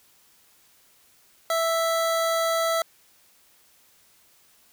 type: tone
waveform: 25% pulse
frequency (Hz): 659.3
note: E5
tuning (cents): 0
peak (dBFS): -18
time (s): 1.5-2.82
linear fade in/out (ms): 2
effects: white hiss -59 dBFS RMS until 4.72 s